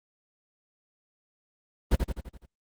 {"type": "noise with echo", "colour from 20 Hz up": "brown", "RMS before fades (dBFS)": -21, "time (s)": [1.91, 1.96], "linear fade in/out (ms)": 10, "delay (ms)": 84, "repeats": 6, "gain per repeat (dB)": -5, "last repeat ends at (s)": 2.464, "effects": ["Opus 24 kbps"]}